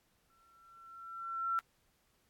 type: tone with exponential growth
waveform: sine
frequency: 1351 Hz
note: E6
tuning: 42 cents sharp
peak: -29 dBFS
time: 0.3-1.59 s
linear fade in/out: 0 ms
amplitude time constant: 280 ms
effects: pink hiss -74 dBFS RMS until 2.29 s + AAC 64 kbps